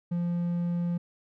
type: tone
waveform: triangle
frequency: 173.3 Hz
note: F3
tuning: 13 cents flat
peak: -24 dBFS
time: 0.11-0.98 s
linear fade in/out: 10 ms
effects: none